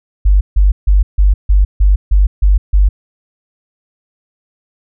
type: tone bursts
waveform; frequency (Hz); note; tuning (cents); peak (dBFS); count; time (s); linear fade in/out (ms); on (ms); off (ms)
sine; 49; G1; 0; -5; 9; 0.25-2.89; 10; 160; 150
effects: none